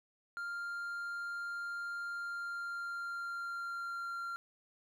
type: tone with pitch glide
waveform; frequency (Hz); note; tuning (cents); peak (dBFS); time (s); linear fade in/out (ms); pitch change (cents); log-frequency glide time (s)
triangle; 1396.9 to 1381.7; F6 to F6; 0 to -19; -36; 0.37-4.36; 0; -19; 2.07-4.22
effects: none